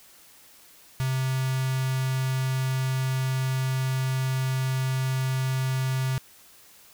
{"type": "tone with notch filter", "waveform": "square", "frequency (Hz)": 131.2, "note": "C3", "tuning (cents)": 5, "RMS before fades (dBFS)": -26, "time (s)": [1, 6.18], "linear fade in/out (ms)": 0, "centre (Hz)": 470, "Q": 0.66, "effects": ["white hiss -53 dBFS RMS until 6.93 s"]}